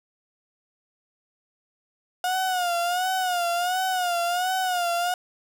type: tone with vibrato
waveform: 35% pulse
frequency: 720 Hz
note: F#5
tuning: 47 cents flat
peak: -21 dBFS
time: 2.24-5.14 s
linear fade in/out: 2 ms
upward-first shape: sine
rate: 1.4 Hz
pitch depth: 81 cents each way
effects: none